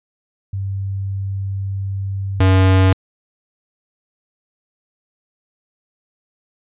sine / square tone pair in turn, 97.6 / 94.33 Hz, G2 / F#2, -7 / +34 cents, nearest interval minor second, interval 59 cents, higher first, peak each -20 / -10 dBFS, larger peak second, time 0.53-2.4 / 2.4-2.93 s, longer first, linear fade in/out 5 ms, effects resampled to 8000 Hz

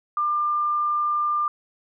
sine tone, 1196 Hz, D6, 31 cents sharp, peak -20 dBFS, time 0.17-1.48 s, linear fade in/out 2 ms, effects none

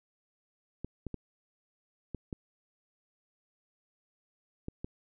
clicks, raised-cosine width 3 ms, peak -24 dBFS, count 7, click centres 0.846 / 1.067 / 1.143 / 2.147 / 2.328 / 4.684 / 4.845 s, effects none

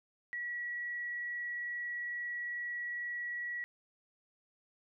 sine tone with frequency modulation, 1929 Hz, B6, 41 cents flat, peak -36 dBFS, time 0.33-3.64 s, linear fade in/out 0 ms, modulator 22.3 Hz, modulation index 0.39, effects none

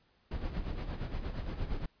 brown noise with tremolo, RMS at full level -34 dBFS, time 0.31-1.86 s, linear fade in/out 5 ms, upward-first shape sine, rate 8.6 Hz, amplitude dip 60%, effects pink hiss -70 dBFS RMS until 2 s + resampled to 11025 Hz

